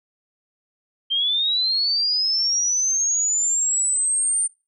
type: linear sweep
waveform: sine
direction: up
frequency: 3136 to 8990 Hz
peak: -18 dBFS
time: 1.1-4.48 s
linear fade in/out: 20 ms
effects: noise-tail reverb RT60 0.3 s tail -26 dB re dry